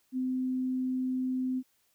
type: tone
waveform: sine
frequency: 256.9 Hz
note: C4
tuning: 32 cents flat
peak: -28 dBFS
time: 0.12-1.63 s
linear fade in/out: 50 ms
effects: white hiss -71 dBFS RMS until 1.94 s